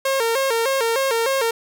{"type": "tone with vibrato", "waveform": "sawtooth", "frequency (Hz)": 497.1, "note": "B4", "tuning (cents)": 11, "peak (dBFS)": -14, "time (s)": [0.05, 1.51], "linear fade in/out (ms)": 5, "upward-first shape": "square", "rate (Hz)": 3.3, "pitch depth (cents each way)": 140, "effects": []}